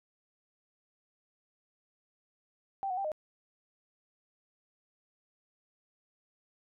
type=tone with pitch steps; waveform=sine; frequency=782 / 734 / 787 / 615 Hz; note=G5 / F#5 / G5 / D#5; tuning=-4 / -14 / +7 / -20 cents; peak=-31 dBFS; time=2.83-3.118 s; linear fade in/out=0 ms; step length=72 ms; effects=none